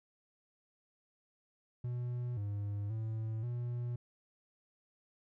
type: tone with pitch steps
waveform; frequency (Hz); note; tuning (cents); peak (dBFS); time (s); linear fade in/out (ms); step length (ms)
triangle; 122.3 / 102 / 110.8 / 120.9; B2 / G#2 / A2 / B2; -16 / -31 / +13 / -36; -33; 1.84-3.96; 5; 530
effects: none